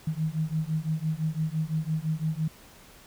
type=beating tone pair; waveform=sine; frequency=154.7 / 160.6 Hz; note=D#3 / E3; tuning=-10 / -45 cents; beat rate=5.9 Hz; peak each=-29 dBFS; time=0.07-2.48 s; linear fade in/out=5 ms; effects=pink hiss -52 dBFS RMS until 3.06 s